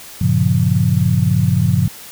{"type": "chord", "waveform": "sine", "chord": "G half-diminished seventh", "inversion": "none", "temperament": "just", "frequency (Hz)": [98, 117.6, 141.12, 176.4], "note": ["G2", "Bb2", "Db3", "F3"], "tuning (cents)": [0, 16, 31, 18], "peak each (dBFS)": -17, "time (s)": [0.21, 1.88], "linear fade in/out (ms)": 5, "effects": ["white hiss -36 dBFS RMS until 2.11 s"]}